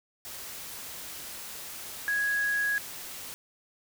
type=tone in noise; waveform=sine; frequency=1661.2 Hz; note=G#6; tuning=in tune; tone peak=-25 dBFS; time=2.08-2.78 s; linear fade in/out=0 ms; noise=white; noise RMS=-41 dBFS; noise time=0.25-3.34 s; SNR=+13 dB; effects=none